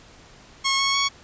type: tone with pitch steps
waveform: 10% pulse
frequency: 1089 / 1101 / 1113.2 Hz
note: C#6 / C#6 / C#6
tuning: -31 / -12 / +7 cents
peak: -11 dBFS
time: 0.64-1.09 s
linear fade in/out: 20 ms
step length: 150 ms
effects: pink hiss -49 dBFS RMS until 1.23 s + resampled to 16000 Hz